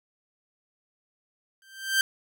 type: tone with exponential growth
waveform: sawtooth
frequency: 1568 Hz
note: G6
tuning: in tune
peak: -14 dBFS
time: 1.62-2.01 s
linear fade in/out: 1 ms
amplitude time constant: 84 ms
effects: none